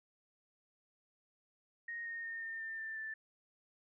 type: tone with pitch steps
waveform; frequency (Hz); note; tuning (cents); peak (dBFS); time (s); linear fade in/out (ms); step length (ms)
sine; 1864.7 / 1847.5 / 1830.5 / 1813.7 / 1797 / 1780.5 / 1764.1; A#6 / A#6 / A#6 / A#6 / A6 / A6 / A6; 0 / -16 / -32 / -48 / +36 / +20 / +4; -40; 1.88-3.14; 5; 180
effects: none

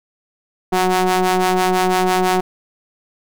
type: ring-modulated tone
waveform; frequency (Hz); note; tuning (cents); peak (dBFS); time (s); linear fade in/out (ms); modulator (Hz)
sawtooth; 185; F#3; 0; -7; 0.72-2.41; 10; 552
effects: none

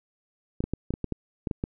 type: clicks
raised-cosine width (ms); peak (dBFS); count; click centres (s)
3; -15; 10; 0.605 / 0.64 / 0.736 / 0.906 / 0.939 / 1.043 / 1.123 / 1.472 / 1.512 / 1.639
effects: none

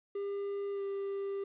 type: tone with pitch glide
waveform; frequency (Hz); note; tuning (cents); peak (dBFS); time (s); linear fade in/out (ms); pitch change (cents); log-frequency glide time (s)
triangle; 400.8 to 395.7; G4 to G4; +38 to +16; -32; 0.15-1.44; 5; -22; 0.72-0.82
effects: resampled to 8000 Hz + 11-bit

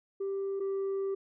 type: tone pair in turn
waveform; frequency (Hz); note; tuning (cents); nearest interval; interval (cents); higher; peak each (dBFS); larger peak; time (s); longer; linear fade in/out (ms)
sine; 392 / 390.4; G4 / G4; 0 / -7; unison; 7; first; -29 / -27; second; 0.2-0.6 / 0.6-1.15; second; 10
effects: tanh soft clip ceiling -29 dBFS

